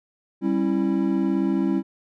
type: chord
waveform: triangle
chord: C# diminished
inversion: second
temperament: equal with one note detuned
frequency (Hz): 196 / 271.2 / 329.6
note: G3 / C#4 / E4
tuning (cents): 0 / -38 / 0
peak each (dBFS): -22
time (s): 0.41-1.83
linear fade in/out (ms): 50
effects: none